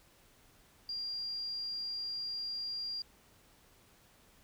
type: tone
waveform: sine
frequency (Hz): 4780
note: D8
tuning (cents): +30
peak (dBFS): -36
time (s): 0.89-3.02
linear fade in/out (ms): 2
effects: pink hiss -64 dBFS RMS until 4.43 s